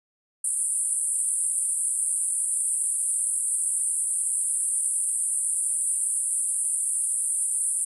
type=band-pass noise; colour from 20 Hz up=pink; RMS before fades=-26 dBFS; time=0.44-7.85 s; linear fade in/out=5 ms; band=8600 to 10000 Hz; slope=96 dB/octave; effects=none